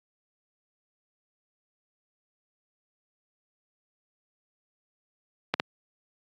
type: clicks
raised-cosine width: 0.3 ms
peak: -7 dBFS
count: 2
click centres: 5.54 / 5.599 s
effects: high-pass 150 Hz 12 dB/octave + AAC 48 kbps